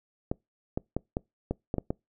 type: clicks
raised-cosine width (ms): 2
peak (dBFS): -15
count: 8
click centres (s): 0.315 / 0.775 / 0.966 / 1.169 / 1.51 / 1.741 / 1.783 / 1.905
effects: noise-tail reverb RT60 0.2 s tail -26 dB re dry